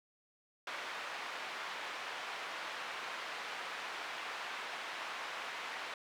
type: band-pass noise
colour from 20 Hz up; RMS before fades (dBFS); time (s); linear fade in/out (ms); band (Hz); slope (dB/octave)
pink; -43; 0.67-5.94; 2; 890 to 2900; 12
effects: none